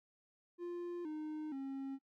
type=tone with pitch steps; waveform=triangle; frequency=349.2 / 307.5 / 270.8 Hz; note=F4 / D#4 / C#4; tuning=0 / -20 / -40 cents; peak=-38 dBFS; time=0.58-1.99 s; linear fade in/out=50 ms; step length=470 ms; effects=noise-tail reverb RT60 0.1 s tail -23 dB re dry